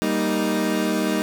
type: chord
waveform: 30% pulse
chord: Eb major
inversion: first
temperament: equal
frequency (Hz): 196 / 233.1 / 311.1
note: G3 / Bb3 / Eb4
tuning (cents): 0 / 0 / 0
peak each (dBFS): -22 / -23 / -21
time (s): 0.02-1.22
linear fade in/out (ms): 0
effects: none